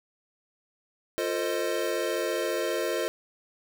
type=chord; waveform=square; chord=F dominant seventh; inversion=none; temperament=equal with one note detuned; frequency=349.2 / 448.5 / 523.3 / 622.3 Hz; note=F4 / A4 / C5 / Eb5; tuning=0 / +33 / 0 / 0 cents; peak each=-33 dBFS; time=1.18-3.08 s; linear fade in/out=0 ms; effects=none